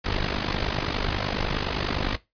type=noise with amplitude modulation; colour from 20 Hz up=pink; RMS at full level=-23 dBFS; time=0.04-2.17 s; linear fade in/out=20 ms; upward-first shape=sine; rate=49.9 Hz; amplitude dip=80%; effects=noise-tail reverb RT60 0.2 s tail -18 dB re dry + resampled to 11025 Hz